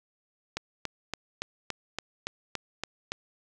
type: click train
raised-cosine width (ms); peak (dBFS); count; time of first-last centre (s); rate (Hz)
0.2; -14; 10; 0.57-3.12; 3.53
effects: none